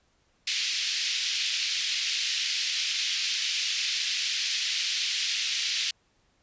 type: band-pass noise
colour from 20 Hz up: white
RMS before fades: -29 dBFS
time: 0.47-5.91 s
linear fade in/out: 5 ms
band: 2300 to 5300 Hz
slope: 24 dB/octave
effects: pink hiss -68 dBFS RMS until 6.42 s + resampled to 16000 Hz